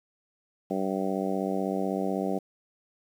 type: harmonic tone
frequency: 96 Hz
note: G2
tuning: 36 cents flat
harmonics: 2 / 3 / 4 / 5 / 6 / 7 / 8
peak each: -31 / -33 / -34 / -35 / -36 / -36 / -37 dBFS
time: 0.7-2.39 s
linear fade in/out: 10 ms
effects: 9-bit